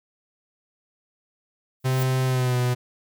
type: noise with exponential growth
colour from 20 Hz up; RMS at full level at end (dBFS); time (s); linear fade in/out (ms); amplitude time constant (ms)
violet; -32; 1.8-2.03; 1; 49
type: tone with pitch glide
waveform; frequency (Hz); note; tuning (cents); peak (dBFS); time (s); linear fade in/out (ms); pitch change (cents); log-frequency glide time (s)
45% pulse; 130 to 124.2; C3 to B2; -11 to +10; -20; 1.84-2.75; 20; -79; 2.25-2.58
effects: none